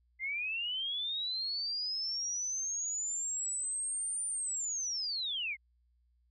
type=linear two-way sweep; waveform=sine; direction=up then down; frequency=2057 to 9200 to 2057 Hz; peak=-33 dBFS; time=0.19-5.57 s; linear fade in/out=50 ms; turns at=4.27 s; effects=added 60 Hz sine -68 dBFS peak until 6.3 s